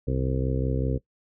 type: harmonic tone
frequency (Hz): 65.2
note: C2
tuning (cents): -5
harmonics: 1 / 2 / 3 / 4 / 5 / 6 / 7 / 8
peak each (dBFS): -28 / -27 / -39 / -32 / -37 / -37 / -32 / -37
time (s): 0.07-0.98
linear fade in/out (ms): 10
effects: noise-tail reverb RT60 0.1 s tail -18 dB re dry